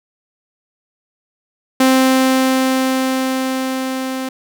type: tone with level ramp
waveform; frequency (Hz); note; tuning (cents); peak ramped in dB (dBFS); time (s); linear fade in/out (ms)
sawtooth; 261.6; C4; 0; -5 to -17; 1.8-4.29; 5
effects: none